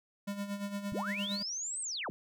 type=tone with tremolo; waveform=square; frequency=201.5 Hz; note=G3; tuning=48 cents sharp; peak=-34 dBFS; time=0.27-1.43 s; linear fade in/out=10 ms; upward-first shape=sine; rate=8.7 Hz; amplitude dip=65%
type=linear two-way sweep; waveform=sine; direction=up then down; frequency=68.8 to 8530 to 68.8 Hz; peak=-35 dBFS; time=0.92-2.1 s; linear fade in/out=0 ms; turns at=1.81 s
effects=none